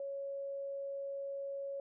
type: tone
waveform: sine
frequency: 554.4 Hz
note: C#5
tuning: in tune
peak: -38 dBFS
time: 0-1.8 s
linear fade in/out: 2 ms
effects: none